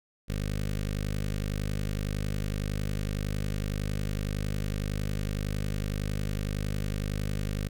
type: tone with notch filter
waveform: 15% pulse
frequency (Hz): 50.9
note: G#1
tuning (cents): -34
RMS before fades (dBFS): -31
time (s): 0.28-7.69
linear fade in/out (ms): 20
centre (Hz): 900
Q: 0.94
effects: none